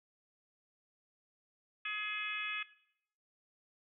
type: harmonic tone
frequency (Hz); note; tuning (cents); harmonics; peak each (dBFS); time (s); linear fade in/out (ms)
421.7; G#4; +26; 3 / 4 / 5 / 6 / 7 / 8; -45 / -43 / -45 / -38 / -50 / -47; 1.85-2.63; 5
effects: noise-tail reverb RT60 0.7 s tail -17 dB re dry

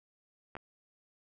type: clicks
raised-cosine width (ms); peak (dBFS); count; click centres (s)
0.5; -28; 2; 0.553 / 0.567
effects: none

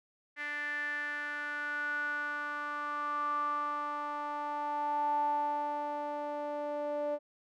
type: tone with band-pass filter sweep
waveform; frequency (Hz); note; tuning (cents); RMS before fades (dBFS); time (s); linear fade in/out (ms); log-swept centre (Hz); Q
sawtooth; 293.7; D4; 0; -35; 0.36-7.19; 50; 1900 to 640; 9.8
effects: none

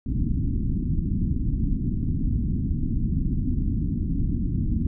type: low-pass noise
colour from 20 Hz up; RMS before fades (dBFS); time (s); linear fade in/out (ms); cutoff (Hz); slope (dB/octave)
pink; -24; 0.06-4.87; 5; 290; 48
effects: none

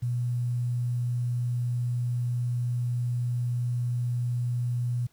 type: tone with quantisation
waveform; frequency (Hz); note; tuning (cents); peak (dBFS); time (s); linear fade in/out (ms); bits
sine; 121.6; B2; -26; -25; 0.02-5.07; 10; 9
effects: pink hiss -66 dBFS RMS until 5.12 s

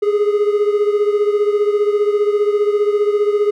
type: beating tone pair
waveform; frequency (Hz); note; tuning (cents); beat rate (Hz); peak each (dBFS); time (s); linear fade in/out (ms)
triangle; 411.4 / 426.4; G#4 / G#4; -16 / +46; 15; -12 / -17; 0.02-3.51; 10
effects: none

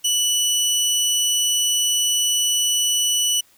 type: tone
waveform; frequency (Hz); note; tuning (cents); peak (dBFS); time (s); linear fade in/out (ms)
20% pulse; 2960; F#7; 0; -12; 0.04-3.41; 10
effects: white hiss -56 dBFS RMS until 3.57 s

